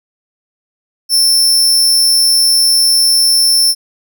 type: tone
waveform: sawtooth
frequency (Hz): 5360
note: E8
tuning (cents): +28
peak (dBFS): -5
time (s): 1.09-3.75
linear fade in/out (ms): 50
effects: none